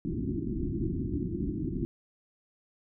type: low-pass noise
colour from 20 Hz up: white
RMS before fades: -32 dBFS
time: 0.05-1.85 s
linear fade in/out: 0 ms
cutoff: 360 Hz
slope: 96 dB/octave
effects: none